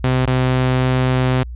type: tone with dropouts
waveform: sawtooth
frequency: 128.4 Hz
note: C3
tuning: 32 cents flat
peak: -10 dBFS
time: 0.04-1.43 s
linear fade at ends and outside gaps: 0 ms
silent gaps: 0.254-0.277 s
effects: added 60 Hz sine -27 dBFS peak until 1.55 s + resampled to 8000 Hz